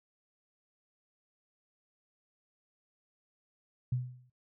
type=tone with exponential decay; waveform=sine; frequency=125.2 Hz; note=B2; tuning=24 cents sharp; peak=-26 dBFS; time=3.92-4.3 s; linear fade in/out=5 ms; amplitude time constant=82 ms; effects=noise-tail reverb RT60 0.1 s tail -19 dB re dry